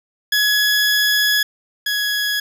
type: tone pair in turn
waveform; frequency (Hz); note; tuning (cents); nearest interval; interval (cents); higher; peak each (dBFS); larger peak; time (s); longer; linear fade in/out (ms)
20% pulse; 1685 / 1674.3; G#6 / G#6; +25 / +14; unison; 11; first; -9 / -13; first; 0.32-1.43 / 1.86-2.4; first; 5
effects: none